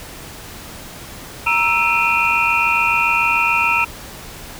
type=tone cluster; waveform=sine; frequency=938 / 1322 / 2406 / 2493 / 2725 Hz; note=A#5 / E6 / D7 / D#7 / F7; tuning=+11 / +5 / +41 / +3 / -43 cents; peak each=-20 dBFS; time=1.46-3.85 s; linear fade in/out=10 ms; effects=pink hiss -35 dBFS RMS until 4.59 s